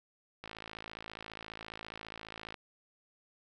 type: click train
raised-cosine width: 0.3 ms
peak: -27 dBFS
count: 116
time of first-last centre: 0.44-2.542 s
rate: 54.7 Hz
effects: none